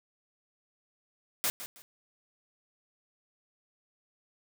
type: noise with echo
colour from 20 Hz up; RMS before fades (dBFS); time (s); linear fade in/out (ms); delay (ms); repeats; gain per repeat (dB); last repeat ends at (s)
white; -29; 1.44-1.5; 0; 160; 2; -12; 1.82
effects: none